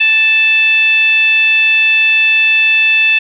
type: tone with frequency modulation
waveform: sine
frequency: 2637 Hz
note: E7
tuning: in tune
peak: -7 dBFS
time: 0-3.19 s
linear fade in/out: 10 ms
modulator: 874 Hz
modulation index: 0.51
effects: none

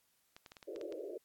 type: clicks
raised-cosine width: 0.2 ms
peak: -34 dBFS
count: 8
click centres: 0.365 / 0.462 / 0.519 / 0.568 / 0.628 / 0.761 / 0.813 / 0.924 s
type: band-pass noise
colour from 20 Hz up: pink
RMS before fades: -44 dBFS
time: 0.67-1.18 s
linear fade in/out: 10 ms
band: 330 to 610 Hz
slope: 96 dB/octave
effects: white hiss -75 dBFS RMS until 1.24 s + AAC 64 kbps

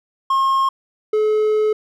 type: tone pair in turn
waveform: triangle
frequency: 1075 / 428.8 Hz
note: C6 / A4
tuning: +47 / -45 cents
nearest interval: octave + major third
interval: 1592 cents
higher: first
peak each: -12 dBFS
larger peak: neither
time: 0.3-0.69 / 1.13-1.73 s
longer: second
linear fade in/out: 5 ms
effects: none

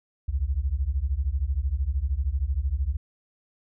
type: beating tone pair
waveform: sine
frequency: 61.7 / 74.7 Hz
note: B1 / D2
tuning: -1 / +30 cents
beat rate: 13 Hz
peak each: -26 dBFS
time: 0.28-2.97 s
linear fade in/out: 10 ms
effects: none

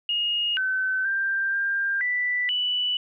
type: tone with pitch steps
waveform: sine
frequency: 2861 / 1526 / 1581 / 1595 / 1976 / 2966 Hz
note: F7 / G6 / G6 / G6 / B6 / F#7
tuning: +41 / -47 / +14 / +30 / 0 / +4 cents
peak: -22 dBFS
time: 0.09-2.97 s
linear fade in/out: 2 ms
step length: 480 ms
effects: none

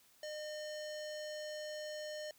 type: tone with low-pass filter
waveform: square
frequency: 608 Hz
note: D#5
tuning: 40 cents flat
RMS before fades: -44 dBFS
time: 0.23-2.31 s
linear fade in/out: 2 ms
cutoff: 6100 Hz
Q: 2.1
effects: white hiss -67 dBFS RMS until 2.38 s

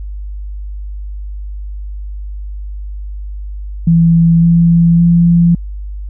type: tone with pitch steps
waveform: sine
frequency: 166.9 / 168.84 / 170.8 Hz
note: E3 / E3 / F3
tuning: +22 / +42 / -38 cents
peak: -5 dBFS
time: 3.87-5.55 s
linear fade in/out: 5 ms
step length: 560 ms
effects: added 50 Hz sine -21 dBFS peak until 6.09 s

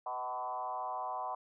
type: tone with frequency modulation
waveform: sine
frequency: 880 Hz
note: A5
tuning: in tune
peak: -35 dBFS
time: 0.06-1.35 s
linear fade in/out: 5 ms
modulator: 126 Hz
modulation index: 1.8
effects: none

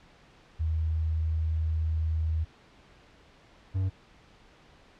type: tone pair in turn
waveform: sine / triangle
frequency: 79.7 / 94.78 Hz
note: D#2 / F#2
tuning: +42 / +42 cents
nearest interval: minor third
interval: 300 cents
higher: second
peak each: -25 / -23 dBFS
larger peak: second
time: 0.59-2.45 / 3.74-3.9 s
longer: first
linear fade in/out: 20 ms
effects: pink hiss -57 dBFS RMS until 4.99 s + low-pass 4000 Hz 12 dB/octave

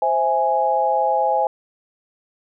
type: chord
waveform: sine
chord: C augmented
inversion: none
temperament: equal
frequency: 523.3 / 659.3 / 830.6 Hz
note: C5 / E5 / G#5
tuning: 0 / 0 / 0 cents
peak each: -22 / -22 / -18 dBFS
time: 0.02-1.47 s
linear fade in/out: 2 ms
effects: none

